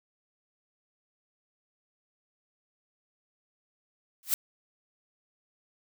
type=noise with exponential growth; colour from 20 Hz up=blue; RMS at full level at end=-21 dBFS; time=4.23-4.34 s; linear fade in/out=0 ms; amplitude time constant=23 ms; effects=none